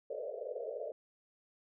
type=band-pass noise; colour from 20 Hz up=pink; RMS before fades=-41 dBFS; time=0.1-0.92 s; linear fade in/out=2 ms; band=420 to 640 Hz; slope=96 dB/octave; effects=none